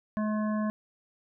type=harmonic tone with a mistuned harmonic; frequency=213.5 Hz; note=G#3; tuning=48 cents sharp; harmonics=1 / 3 / 5 / 7 / 8; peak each=-27 / -36 / -38 / -49 / -45 dBFS; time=0.17-0.7 s; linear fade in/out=0 ms; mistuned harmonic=7; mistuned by=+22 cents; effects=none